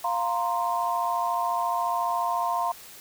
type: chord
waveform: sine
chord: F suspended fourth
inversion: none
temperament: equal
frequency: 698.5 / 932.3 / 1046.5 Hz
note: F5 / Bb5 / C6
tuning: 0 / 0 / 0 cents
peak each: -28 dBFS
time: 0.04-2.72 s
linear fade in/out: 5 ms
effects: white hiss -46 dBFS RMS until 3 s